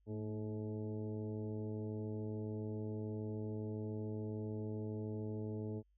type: harmonic tone with a mistuned harmonic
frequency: 107 Hz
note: A2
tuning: 48 cents flat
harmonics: 1 / 2 / 3 / 4 / 5 / 6 / 8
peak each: -42 / -45 / -48 / -46 / -57 / -58 / -63 dBFS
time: 0.06-5.83 s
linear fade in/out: 50 ms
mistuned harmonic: 2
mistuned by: +43 cents
effects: added 50 Hz sine -70 dBFS peak until 5.97 s